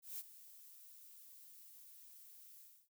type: noise with ADSR envelope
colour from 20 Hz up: violet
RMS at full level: -44 dBFS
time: 0.02-2.89 s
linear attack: 170 ms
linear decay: 34 ms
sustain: -15 dB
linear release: 280 ms
effects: none